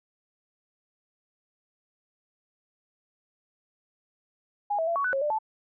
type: tone with pitch steps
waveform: sine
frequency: 822 / 650 / 676 / 1121 / 1492 / 544 / 595 / 873 Hz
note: G#5 / E5 / E5 / C#6 / F#6 / C#5 / D5 / A5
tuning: -18 / -24 / +43 / +19 / +14 / -33 / +22 / -14 cents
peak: -24 dBFS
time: 4.7-5.388 s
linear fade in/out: 10 ms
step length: 86 ms
effects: none